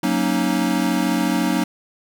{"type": "chord", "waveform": "square", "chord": "D# minor seventh", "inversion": "first", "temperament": "equal", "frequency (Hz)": [185, 233.1, 277.2, 311.1], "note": ["F#3", "A#3", "C#4", "D#4"], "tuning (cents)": [0, 0, 0, 0], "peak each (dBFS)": -24, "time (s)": [0.03, 1.64], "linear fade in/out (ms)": 5, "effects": []}